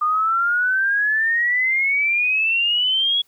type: exponential sweep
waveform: sine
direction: up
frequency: 1211 to 3368 Hz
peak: -16 dBFS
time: 0.01-3.22 s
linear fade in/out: 10 ms
effects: white hiss -61 dBFS RMS until 3.27 s